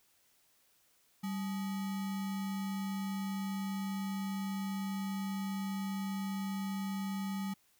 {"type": "tone with sample-and-hold", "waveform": "sine", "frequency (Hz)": 195, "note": "G3", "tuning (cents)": -9, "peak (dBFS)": -34, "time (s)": [1.23, 7.54], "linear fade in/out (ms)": 10, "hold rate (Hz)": 1050, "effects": ["white hiss -70 dBFS RMS until 7.79 s"]}